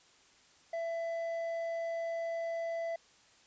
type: tone with hard clipping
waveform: sine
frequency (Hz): 667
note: E5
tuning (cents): +20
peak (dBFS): -35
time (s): 0.73-2.96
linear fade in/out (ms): 5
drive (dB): 5
effects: white hiss -63 dBFS RMS until 3.46 s + resampled to 16000 Hz